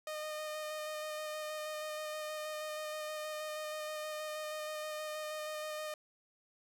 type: tone with vibrato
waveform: sawtooth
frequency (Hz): 613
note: D#5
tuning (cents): -26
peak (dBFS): -35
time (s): 0.07-5.94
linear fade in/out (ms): 2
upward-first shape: square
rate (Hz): 6.3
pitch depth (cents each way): 10
effects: none